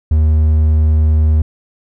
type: tone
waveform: triangle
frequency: 77.5 Hz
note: D#2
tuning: 6 cents flat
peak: -6 dBFS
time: 0.11-1.42 s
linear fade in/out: 5 ms
effects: none